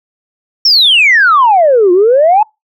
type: exponential two-way sweep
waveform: sine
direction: down then up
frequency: 5588 to 345.5 to 882 Hz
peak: -3 dBFS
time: 0.65-2.43 s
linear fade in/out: 5 ms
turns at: 1.92 s
effects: noise-tail reverb RT60 0.2 s tail -26 dB re dry + tanh soft clip ceiling 0 dBFS